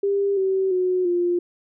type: tone with pitch steps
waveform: sine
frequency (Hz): 399 / 382.3 / 366.3 / 351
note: G4 / G4 / F#4 / F4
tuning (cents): +31 / -43 / -17 / +9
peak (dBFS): -18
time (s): 0.03-1.39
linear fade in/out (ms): 5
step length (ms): 340
effects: none